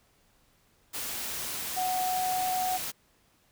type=tone in noise; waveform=sine; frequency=739 Hz; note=F#5; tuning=2 cents flat; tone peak=-27 dBFS; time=1.76-2.78 s; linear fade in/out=20 ms; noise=white; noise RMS=-35 dBFS; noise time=0.93-2.92 s; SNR=+5 dB; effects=pink hiss -66 dBFS RMS until 3.51 s